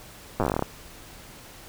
slowing click train, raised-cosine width 1 ms, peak -10 dBFS, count 14, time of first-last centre 0.4-0.624 s, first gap 8 ms, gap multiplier 1.12, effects pink hiss -46 dBFS RMS until 1.68 s

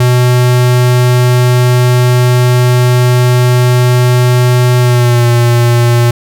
square tone with pitch glide, 124.1 to 119.46 Hz, B2 to A#2, +9 to +43 cents, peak -6 dBFS, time 0-6.11 s, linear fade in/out 5 ms, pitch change -66 cents, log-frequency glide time 4.79-5.27 s, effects none

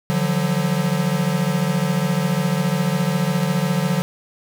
square tone cluster, 146.7 / 172.2 / 186.6 Hz, D3 / F3 / F#3, -2 / -24 / +15 cents, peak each -23 dBFS, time 0.1-4.02 s, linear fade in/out 0 ms, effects none

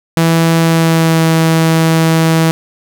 sawtooth tone with pitch glide, 164.81 to 162.35 Hz, E3 to E3, 0 to -26 cents, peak -4 dBFS, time 0.17-2.51 s, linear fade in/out 0 ms, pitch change -26 cents, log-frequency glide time 0.59-1.23 s, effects none

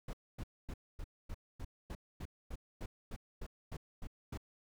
brown noise bursts, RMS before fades -42 dBFS, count 15, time 0.08-4.375 s, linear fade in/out 5 ms, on 53 ms, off 250 ms, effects none

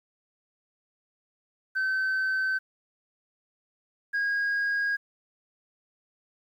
sine tone pair in turn, 1536 / 1637 Hz, G6 / G#6, -36 / -25 cents, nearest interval minor second, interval 111 cents, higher second, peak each -22 dBFS, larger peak neither, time 1.75-2.59 / 4.13-4.97 s, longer neither, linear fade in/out 20 ms, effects tanh soft clip ceiling -23 dBFS + 10-bit

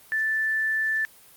sine tone, 1760 Hz, A6, in tune, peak -22 dBFS, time 0.12-1.05 s, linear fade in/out 0 ms, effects white hiss -52 dBFS RMS until 1.36 s + Opus 32 kbps

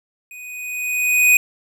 square tone with level ramp, 2489 Hz, D#7, in tune, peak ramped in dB -36 to -9 dBFS, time 0.31-1.37 s, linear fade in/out 2 ms, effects none

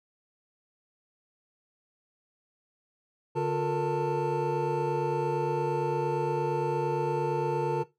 triangle tone cluster, 143.3 / 356.4 / 442.6 / 471.3 / 890 Hz, D3 / F4 / A4 / A#4 / A5, -42 / +35 / +10 / +19 / +20 cents, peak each -30 dBFS, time 3.35-7.84 s, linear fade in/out 20 ms, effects noise-tail reverb RT60 0.2 s tail -17 dB re dry

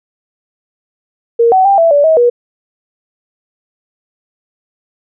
sine tone with pitch steps, 466.1 / 754 / 792 / 664 / 577 / 639 / 482 Hz, A#4 / F#5 / G5 / E5 / D5 / D#5 / B4, 0 / +32 / +18 / +12 / -31 / +46 / -42 cents, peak -5 dBFS, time 1.39-2.3 s, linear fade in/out 10 ms, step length 130 ms, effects none

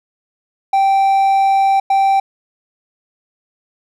triangle tone bursts at uneven times, 781 Hz, G5, 7 cents flat, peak -8 dBFS, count 2, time 0.73-1.8 / 1.9-2.2 s, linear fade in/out 5 ms, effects none

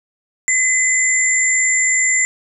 sine tone pair together, 2032 / 7241 Hz, B6 / A8, +49 / +49 cents, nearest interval octave + minor seventh, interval 2200 cents, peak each -16 / -15 dBFS, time 0.48-2.25 s, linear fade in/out 0 ms, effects none

